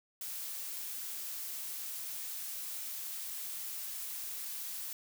blue noise, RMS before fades -41 dBFS, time 0.21-4.93 s, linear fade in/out 2 ms, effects none

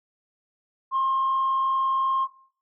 sine tone with frequency modulation, 1066 Hz, C6, 32 cents sharp, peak -19 dBFS, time 0.91-2.28 s, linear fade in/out 50 ms, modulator 42.7 Hz, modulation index 0.3, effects noise-tail reverb RT60 0.5 s tail -20 dB re dry + tanh soft clip ceiling -17 dBFS

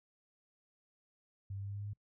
sine tone with pitch steps, 98 / 98.85 / 99.71 / 100.58 / 101.46 / 102.34 / 103.23 Hz, G2 / G2 / G2 / G2 / G#2 / G#2 / G#2, 0 / +15 / +30 / +45 / -40 / -25 / -10 cents, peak -39 dBFS, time 1.5-1.934 s, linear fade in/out 5 ms, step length 62 ms, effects noise-tail reverb RT60 0.1 s tail -26 dB re dry

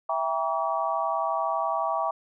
sine chord, E diminished seventh, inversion none, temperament just, 659.3 / 791.1 / 949.3 / 1139.2 Hz, E5 / G5 / Bb5 / Db6, 0 / +16 / +31 / +47 cents, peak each -29 / -30 / -31 / -29 dBFS, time 0.09-2.11 s, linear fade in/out 5 ms, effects none

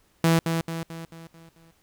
sawtooth tone with echo, 164.81 Hz, E3, in tune, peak -13 dBFS, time 0.24-0.39 s, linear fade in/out 2 ms, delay 220 ms, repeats 6, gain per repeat -6 dB, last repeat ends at 1.71 s, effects pink hiss -64 dBFS RMS until 1.82 s

